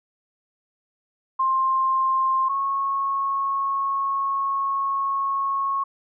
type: tone pair in turn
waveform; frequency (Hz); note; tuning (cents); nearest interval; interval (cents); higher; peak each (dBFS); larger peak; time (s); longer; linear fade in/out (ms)
sine; 1056 / 1096.7; C6 / C#6; +16 / -19; minor second; 65; second; -18 / -21; first; 1.39-2.49 / 2.49-5.84; second; 10
effects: none